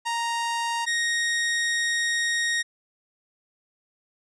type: tone pair in turn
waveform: sawtooth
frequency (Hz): 932.3 / 1868.6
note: A#5 / A#6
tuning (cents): 0 / +4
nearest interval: octave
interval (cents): 1204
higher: second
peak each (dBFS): -21 / -19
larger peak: second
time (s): 0.05-0.86 / 0.86-2.63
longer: second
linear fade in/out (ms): 20
effects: resampled to 22050 Hz